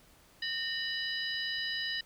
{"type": "harmonic tone with a mistuned harmonic", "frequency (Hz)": 987.8, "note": "B5", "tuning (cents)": 0, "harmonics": [2, 3, 4, 5], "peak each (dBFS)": [-36, -38, -39, -40], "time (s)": [0.42, 2.01], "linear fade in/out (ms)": 5, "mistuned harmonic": 2, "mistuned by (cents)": -130, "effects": ["pink hiss -61 dBFS RMS until 2.05 s"]}